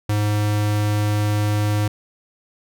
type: tone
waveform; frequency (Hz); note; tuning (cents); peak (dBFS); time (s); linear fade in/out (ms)
square; 104.7; G#2; +15; -18; 0.09-1.88; 5
effects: none